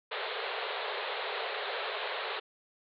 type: band-pass noise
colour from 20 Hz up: pink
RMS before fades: -36 dBFS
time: 0.11-2.4 s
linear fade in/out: 10 ms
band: 400 to 4200 Hz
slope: 96 dB/octave
effects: none